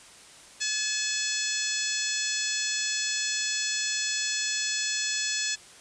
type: harmonic tone with a mistuned harmonic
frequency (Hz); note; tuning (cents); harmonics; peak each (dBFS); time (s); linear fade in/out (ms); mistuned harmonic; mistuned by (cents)
857; A5; -46; 2 / 3 / 4 / 5 / 6 / 7 / 8 / 9; -35 / -35 / -35 / -35 / -35 / -35 / -35 / -35; 0.6-5.56; 20; 6; +15
effects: white hiss -50 dBFS RMS until 5.8 s + resampled to 22050 Hz